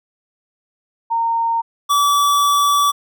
sine / square tone pair in turn, 920 / 1151.1 Hz, A#5 / D6, -23 / -35 cents, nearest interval major third, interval 388 cents, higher second, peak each -15 / -13 dBFS, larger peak second, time 1.1-1.62 / 1.89-2.92 s, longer second, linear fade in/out 20 ms, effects none

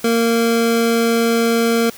square tone pair together, 230.8 / 461.6 Hz, A#3 / A#4, -17 / -17 cents, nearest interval octave, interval 1200 cents, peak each -17 dBFS, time 0.04-1.9 s, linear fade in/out 5 ms, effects white hiss -39 dBFS RMS until 1.97 s

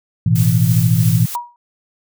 sine chord, A suspended second, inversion none, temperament equal, 110 / 123.47 / 164.81 Hz, A2 / B2 / E3, 0 / 0 / 0 cents, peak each -15 dBFS, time 0.26-1.26 s, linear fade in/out 5 ms
blue noise with tremolo, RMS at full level -25 dBFS, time 0.35-1.36 s, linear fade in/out 10 ms, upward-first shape triangle, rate 3.1 Hz, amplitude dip 40%
sine tone with exponential decay, 959 Hz, A#5, 49 cents sharp, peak -15 dBFS, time 1.35-1.56 s, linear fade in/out 1 ms, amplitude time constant 45 ms
effects none

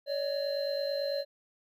triangle tone cluster, 562 / 611 / 4115 Hz, C#5 / D#5 / C8, +24 / -32 / -30 cents, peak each -29 / -35 / -38 dBFS, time 0.06-1.25 s, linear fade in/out 50 ms, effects none

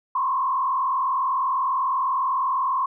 sine tone with frequency modulation, 1053 Hz, C6, 11 cents sharp, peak -20 dBFS, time 0.15-2.86 s, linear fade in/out 5 ms, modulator 40 Hz, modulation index 1.6, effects none

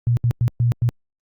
sine tone bursts at uneven times, 119.1 Hz, A#2, 38 cents sharp, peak -14 dBFS, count 5, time 0.07-0.17 / 0.24-0.31 / 0.41-0.48 / 0.6-0.72 / 0.82-0.89 s, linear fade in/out 0 ms, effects Opus 48 kbps

